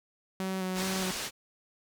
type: tone with vibrato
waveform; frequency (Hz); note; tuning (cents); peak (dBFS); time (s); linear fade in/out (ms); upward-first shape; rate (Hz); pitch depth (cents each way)
sawtooth; 187.5; F#3; +23; -27; 0.4-1.11; 0; square; 2.4; 17
type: low-pass noise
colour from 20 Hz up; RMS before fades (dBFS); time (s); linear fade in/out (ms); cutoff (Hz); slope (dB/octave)
white; -36; 0.74-1.31; 50; 6800; 12
effects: none